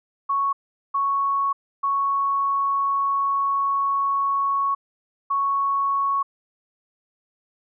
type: tone bursts at uneven times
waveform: sine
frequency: 1108.7 Hz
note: C#6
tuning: in tune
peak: -19 dBFS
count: 4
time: 0.29-0.53 / 0.94-1.53 / 1.83-4.75 / 5.3-6.23 s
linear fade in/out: 10 ms
effects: none